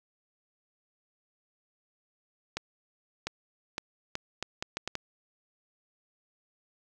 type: accelerating click train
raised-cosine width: 0.2 ms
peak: -15 dBFS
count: 9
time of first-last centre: 2.57-4.954 s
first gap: 700 ms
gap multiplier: 0.73
effects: none